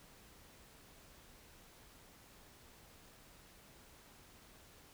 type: silence
effects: pink hiss -61 dBFS RMS until 4.93 s